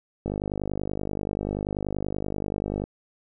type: click train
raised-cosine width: 2 ms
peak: -15 dBFS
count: 131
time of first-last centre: 0.26-2.839 s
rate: 50.4 Hz
effects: none